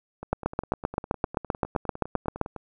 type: two click trains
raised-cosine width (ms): 1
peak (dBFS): -22 / -9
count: 24 / 17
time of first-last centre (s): 0.23-2.563 / 0.33-2.413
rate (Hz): 9.86 / 7.68
effects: none